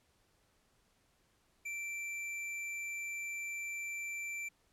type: tone with hard clipping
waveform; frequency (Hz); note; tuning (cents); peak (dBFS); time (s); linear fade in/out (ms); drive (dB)
sine; 2344; D7; -4; -40; 1.65-4.49; 10; 10
effects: pink hiss -73 dBFS RMS until 4.72 s + low-pass 12000 Hz 12 dB/octave